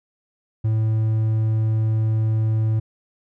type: tone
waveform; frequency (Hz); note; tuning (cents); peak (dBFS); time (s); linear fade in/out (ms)
triangle; 110; A2; 0; -15; 0.64-2.8; 10
effects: none